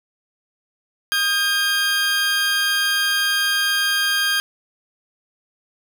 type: tone pair together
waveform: 20% pulse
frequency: 1244.5 / 1603 Hz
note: D#6 / G6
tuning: 0 / +38 cents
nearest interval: major third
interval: 438 cents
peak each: -23 / -13 dBFS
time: 1.12-4.4 s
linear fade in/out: 0 ms
effects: none